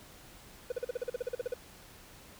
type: tone bursts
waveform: triangle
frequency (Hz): 493.9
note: B4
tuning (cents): 0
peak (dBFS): -28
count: 14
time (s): 0.7-1.54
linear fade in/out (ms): 5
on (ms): 21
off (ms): 42
effects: pink hiss -54 dBFS RMS until 2.39 s